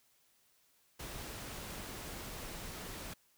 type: noise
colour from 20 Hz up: pink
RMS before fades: -45 dBFS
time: 0.99-3.14 s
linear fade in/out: 10 ms
effects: white hiss -71 dBFS RMS until 3.37 s